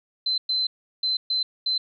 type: tone bursts at uneven times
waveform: sine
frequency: 4067 Hz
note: C8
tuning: 50 cents flat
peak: -21 dBFS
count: 5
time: 0.26-0.38 / 0.49-0.67 / 1.03-1.17 / 1.3-1.43 / 1.66-1.78 s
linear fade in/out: 5 ms
effects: none